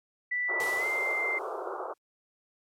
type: tone with pitch glide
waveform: sine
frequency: 1973 to 2090 Hz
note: B6 to C7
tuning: -2 to -2 cents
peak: -27 dBFS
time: 0.31-1.39 s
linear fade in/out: 10 ms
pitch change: +100 cents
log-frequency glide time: 0.77-0.86 s
type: band-pass noise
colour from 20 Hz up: pink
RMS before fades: -36 dBFS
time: 0.48-1.94 s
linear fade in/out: 20 ms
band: 350 to 1400 Hz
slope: 96 dB/octave
type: noise with exponential decay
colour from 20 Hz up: white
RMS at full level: -38 dBFS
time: 0.6-1.98 s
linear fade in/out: 1 ms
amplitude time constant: 300 ms
effects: low-pass 12000 Hz 12 dB/octave + MP3 96 kbps